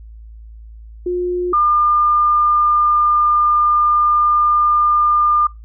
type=tone pair in turn; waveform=sine; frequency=357.1 / 1203.4 Hz; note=F4 / D6; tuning=+39 / +42 cents; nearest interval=octave + major sixth; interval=2103 cents; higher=second; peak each=-16 / -11 dBFS; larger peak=second; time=1.06-1.53 / 1.53-5.47 s; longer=second; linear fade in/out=5 ms; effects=noise-tail reverb RT60 0.2 s tail -21 dB re dry + added 55 Hz sine -34 dBFS peak until 5.64 s